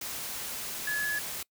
sine tone in noise, 1700 Hz, G#6, 40 cents sharp, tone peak -28 dBFS, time 0.87-1.19 s, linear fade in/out 5 ms, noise white, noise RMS -37 dBFS, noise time 0.01-1.43 s, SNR +6 dB, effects noise-tail reverb RT60 0.1 s tail -24 dB re dry

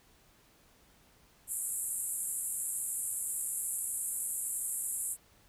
white band-pass noise, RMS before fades -36 dBFS, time 1.47-5.17 s, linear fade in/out 50 ms, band 7500 to 12000 Hz, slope 96 dB/octave, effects pink hiss -64 dBFS RMS until 5.48 s

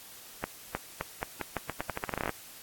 accelerating click train, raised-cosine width 0.5 ms, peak -15 dBFS, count 19, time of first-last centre 0.44-2.294 s, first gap 310 ms, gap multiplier 0.84, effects white hiss -49 dBFS RMS until 2.62 s + AAC 64 kbps

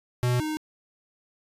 square tone pair in turn, 123.47 / 309 Hz, B2 / D#4, 0 / -12 cents, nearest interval octave + major third, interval 1588 cents, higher second, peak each -22 / -28 dBFS, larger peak first, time 0.23-0.4 / 0.4-0.57 s, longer neither, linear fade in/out 0 ms, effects resampled to 32000 Hz

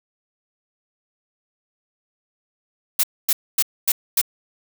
blue noise bursts, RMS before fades -17 dBFS, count 5, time 2.99-4.215 s, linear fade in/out 5 ms, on 45 ms, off 250 ms, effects none

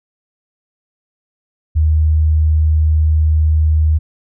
sine tone, 77.78 Hz, D#2, in tune, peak -9 dBFS, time 1.75-3.99 s, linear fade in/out 20 ms, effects none

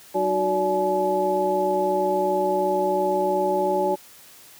sine tone cluster, 189.7 / 307.5 / 370.4 / 576 / 852 Hz, F#3 / D#4 / F#4 / D5 / G#5, +43 / -20 / +2 / -34 / +44 cents, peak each -33 / -33 / -24 / -24 / -24 dBFS, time 0.14-3.96 s, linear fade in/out 20 ms, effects white hiss -48 dBFS RMS until 4.59 s + high-pass 60 Hz 12 dB/octave

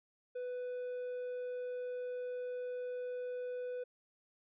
triangle tone, 496.8 Hz, B4, 10 cents sharp, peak -36 dBFS, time 0.35-3.84 s, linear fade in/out 10 ms, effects resampled to 8000 Hz

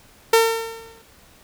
sawtooth tone with exponential decay, 453.7 Hz, A#4, 47 cents flat, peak -6 dBFS, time 0.33-1.02 s, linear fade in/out 5 ms, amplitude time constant 150 ms, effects pink hiss -51 dBFS RMS until 1.43 s

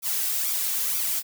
blue noise with flanger, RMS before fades -26 dBFS, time 0.02-1.23 s, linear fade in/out 50 ms, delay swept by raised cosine 0.84 to 2.64 ms, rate 2.1 Hz, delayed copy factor +0.65, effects none

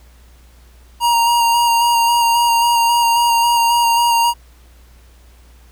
square tone with vibrato, 939 Hz, A#5, 12 cents sharp, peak -12 dBFS, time 1-4.34 s, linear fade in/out 50 ms, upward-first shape square, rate 3.7 Hz, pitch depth 15 cents each way, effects added 60 Hz sine -43 dBFS peak until 5.71 s + pink hiss -52 dBFS RMS until 5.71 s

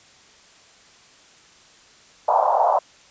white band-pass noise, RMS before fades -18 dBFS, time 2.28-2.79 s, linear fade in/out 5 ms, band 590 to 960 Hz, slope 48 dB/octave, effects white hiss -51 dBFS RMS until 3.1 s + resampled to 16000 Hz

